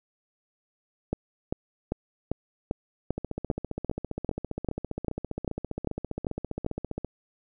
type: two click trains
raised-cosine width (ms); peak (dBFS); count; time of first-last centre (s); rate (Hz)
2; -13 / -18; 15 / 59; 1.13-6.664 / 3.18-7.047; 2.53 / 15
effects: none